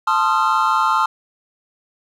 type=chord; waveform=triangle; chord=F dominant seventh; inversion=first; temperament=equal with one note detuned; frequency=880 / 1046.5 / 1244.5 / 1369 Hz; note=A5 / C6 / Eb6 / F6; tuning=0 / 0 / 0 / -35 cents; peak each=-18 dBFS; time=0.07-1.06 s; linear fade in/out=5 ms; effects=none